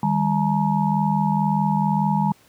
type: tone cluster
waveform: sine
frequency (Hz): 156.4 / 201.1 / 859 / 941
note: D#3 / G3 / A5 / A#5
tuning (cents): +9 / +44 / -42 / +16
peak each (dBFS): -22 / -21 / -24 / -25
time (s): 0.03-2.32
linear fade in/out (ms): 2
effects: pink hiss -55 dBFS RMS until 2.48 s + high-pass 100 Hz 12 dB/octave